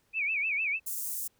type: tone with vibrato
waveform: sine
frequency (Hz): 2427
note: D#7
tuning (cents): -44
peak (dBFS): -27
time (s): 0.13-0.8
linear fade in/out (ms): 50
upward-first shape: sine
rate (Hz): 6.6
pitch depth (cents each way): 160
type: high-pass noise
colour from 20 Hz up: white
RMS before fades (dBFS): -35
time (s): 0.86-1.28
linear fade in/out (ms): 10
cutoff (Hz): 7200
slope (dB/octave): 24
effects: pink hiss -71 dBFS RMS until 1.39 s